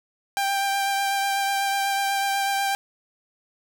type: tone with vibrato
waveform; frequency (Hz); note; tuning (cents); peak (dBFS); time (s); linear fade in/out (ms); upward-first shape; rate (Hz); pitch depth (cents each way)
sawtooth; 790; G5; +13; -18; 0.37-2.75; 0; triangle; 8.1; 17
effects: none